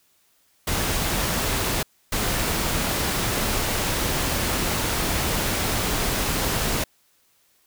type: noise bursts at uneven times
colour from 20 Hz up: pink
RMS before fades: -24 dBFS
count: 2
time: 0.67-1.83 / 2.12-6.84 s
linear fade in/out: 5 ms
effects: white hiss -63 dBFS RMS until 7.66 s